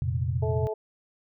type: chord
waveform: sine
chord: F suspended fourth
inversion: none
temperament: just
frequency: 87.31 / 116.41 / 130.96 Hz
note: F2 / Bb2 / C3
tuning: 0 / -2 / +2 cents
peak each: -29 dBFS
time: 0.02-0.67 s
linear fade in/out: 0 ms
type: harmonic tone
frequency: 216.8 Hz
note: A3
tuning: 25 cents flat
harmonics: 2 / 3 / 4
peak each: -29 / -34 / -38 dBFS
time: 0.42-0.74 s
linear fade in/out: 10 ms
effects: none